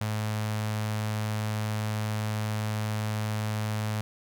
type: tone with notch filter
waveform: sawtooth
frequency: 107.5 Hz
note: A2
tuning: 40 cents flat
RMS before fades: -30 dBFS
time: 0.01-4.01 s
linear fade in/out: 0 ms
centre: 350 Hz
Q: 1.3
effects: none